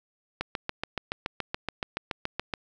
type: click train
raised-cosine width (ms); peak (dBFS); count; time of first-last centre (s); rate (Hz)
0.3; -13; 16; 0.41-2.538; 7.05
effects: none